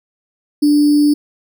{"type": "tone with sample-and-hold", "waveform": "sine", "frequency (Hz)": 294, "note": "D4", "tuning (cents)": 2, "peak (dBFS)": -8, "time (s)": [0.62, 1.14], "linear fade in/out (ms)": 10, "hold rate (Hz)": 4900, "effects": []}